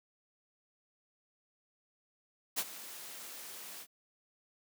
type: noise with ADSR envelope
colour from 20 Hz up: white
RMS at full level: -31 dBFS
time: 2.56-3.87 s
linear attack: 27 ms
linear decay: 48 ms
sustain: -16 dB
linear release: 60 ms
effects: high-pass 200 Hz 12 dB/octave